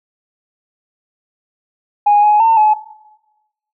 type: tone with pitch steps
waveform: sine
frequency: 826 / 839 / 903 / 854 Hz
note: G#5 / G#5 / A5 / G#5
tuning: -10 / +17 / +45 / +48 cents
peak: -6 dBFS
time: 2.06-2.74 s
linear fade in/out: 10 ms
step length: 170 ms
effects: noise-tail reverb RT60 1.0 s tail -18 dB re dry + tanh soft clip ceiling -3 dBFS